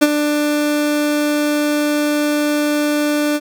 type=tone with ADSR envelope; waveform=30% pulse; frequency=296.1 Hz; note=D4; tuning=14 cents sharp; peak=-3 dBFS; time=0.01-3.4 s; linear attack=16 ms; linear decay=40 ms; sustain=-9 dB; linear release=44 ms; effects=none